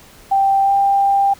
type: tone with pitch glide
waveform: sine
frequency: 784 to 793.1 Hz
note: G5 to G5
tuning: 0 to +20 cents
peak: -11 dBFS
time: 0.31-1.34 s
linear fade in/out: 10 ms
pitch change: +20 cents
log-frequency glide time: 0.63-0.71 s
effects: pink hiss -44 dBFS RMS until 1.39 s